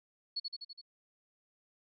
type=tone with echo; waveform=sine; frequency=4385 Hz; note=C#8; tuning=20 cents flat; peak=-32 dBFS; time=0.36-0.4 s; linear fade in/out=10 ms; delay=83 ms; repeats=5; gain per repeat=-3 dB; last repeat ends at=0.815 s; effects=MP3 96 kbps